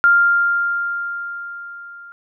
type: tone with level ramp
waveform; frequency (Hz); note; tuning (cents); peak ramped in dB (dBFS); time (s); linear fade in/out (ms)
sine; 1396.9; F6; 0; -8 to -36; 0.04-2.12; 0
effects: none